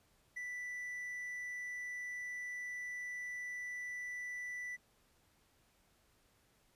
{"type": "tone with ADSR envelope", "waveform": "triangle", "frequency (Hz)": 1975.5, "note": "B6", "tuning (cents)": 0, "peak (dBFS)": -37, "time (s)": [0.36, 4.77], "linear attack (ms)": 13, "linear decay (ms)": 9, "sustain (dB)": -2, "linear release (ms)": 24, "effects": ["pink hiss -72 dBFS RMS until 6.75 s", "resampled to 32000 Hz"]}